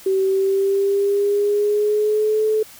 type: tone with pitch glide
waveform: sine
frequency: 383.5 to 433 Hz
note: G4 to A4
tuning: -38 to -28 cents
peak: -15 dBFS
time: 0.06-2.63 s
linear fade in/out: 5 ms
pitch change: +210 cents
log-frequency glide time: 0.25-2.44 s
effects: white hiss -43 dBFS RMS until 2.79 s